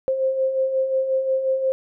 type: beating tone pair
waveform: sine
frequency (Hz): 523.3 / 528.9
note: C5 / C5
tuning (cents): 0 / +19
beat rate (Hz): 5.6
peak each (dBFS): -28 / -19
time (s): 0.08-1.72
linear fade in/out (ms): 0
effects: none